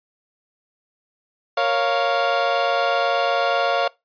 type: chord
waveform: 30% pulse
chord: Bb minor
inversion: none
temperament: equal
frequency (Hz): 466.2 / 554.4 / 698.5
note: Bb4 / Db5 / F5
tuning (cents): 0 / 0 / 0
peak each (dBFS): -24 / -19 / -18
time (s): 1.57-3.88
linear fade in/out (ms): 5
effects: noise-tail reverb RT60 0.2 s tail -22 dB re dry + resampled to 11025 Hz